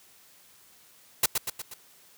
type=noise with echo; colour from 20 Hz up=white; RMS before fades=-21 dBFS; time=1.23-1.26 s; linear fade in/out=5 ms; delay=120 ms; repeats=4; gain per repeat=-5 dB; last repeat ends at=1.74 s; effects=white hiss -57 dBFS RMS until 2.17 s + high-pass 60 Hz 12 dB/octave